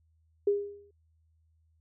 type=tone with exponential decay; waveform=sine; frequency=406.1 Hz; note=G#4; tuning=39 cents flat; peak=-20 dBFS; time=0.47-0.91 s; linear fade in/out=5 ms; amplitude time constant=95 ms; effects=added 80 Hz sine -65 dBFS peak until 1.8 s